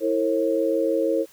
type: tone cluster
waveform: sine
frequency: 327.6 / 453 / 539 Hz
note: E4 / A#4 / C#5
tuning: -11 / -50 / -49 cents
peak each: -24 / -24 / -23 dBFS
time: 0-1.26 s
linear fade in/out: 50 ms
effects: white hiss -53 dBFS RMS until 1.32 s